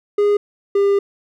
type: tone pair in turn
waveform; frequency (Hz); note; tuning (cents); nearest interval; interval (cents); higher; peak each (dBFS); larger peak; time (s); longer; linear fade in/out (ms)
triangle; 411.1 / 399.9; G#4 / G4; -18 / +35; unison; 47; first; -10; neither; 0.18-0.37 / 0.75-0.99; second; 5
effects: none